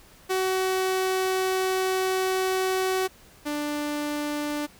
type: tone pair in turn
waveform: sawtooth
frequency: 376 / 295.1 Hz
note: F#4 / D4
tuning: +28 / +8 cents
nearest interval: major third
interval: 420 cents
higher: first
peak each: -19 / -23 dBFS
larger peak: first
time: 0.29-3.08 / 3.45-4.67 s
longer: first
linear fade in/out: 20 ms
effects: pink hiss -53 dBFS RMS until 4.79 s